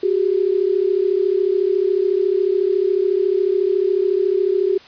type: tone pair together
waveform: sine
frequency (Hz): 370 / 404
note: F#4 / G#4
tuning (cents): 0 / -48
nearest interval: major second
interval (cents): 152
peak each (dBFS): -17 / -18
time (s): 0.03-4.78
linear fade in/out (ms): 5
effects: white hiss -44 dBFS RMS until 4.87 s + resampled to 11025 Hz

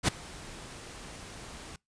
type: noise with ADSR envelope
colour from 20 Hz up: pink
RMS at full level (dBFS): -23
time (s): 0.03-1.76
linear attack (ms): 52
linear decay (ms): 7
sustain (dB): -22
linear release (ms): 3
effects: noise-tail reverb RT60 0.2 s tail -25 dB re dry + resampled to 22050 Hz

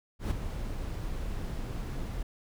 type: noise with ADSR envelope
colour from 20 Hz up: brown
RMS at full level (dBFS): -27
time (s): 0.19-2.23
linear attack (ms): 120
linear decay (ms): 9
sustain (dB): -8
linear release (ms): 5
effects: none

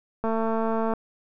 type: click train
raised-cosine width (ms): 1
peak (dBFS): -14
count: 157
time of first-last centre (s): 0.24-0.936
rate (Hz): 224
effects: none

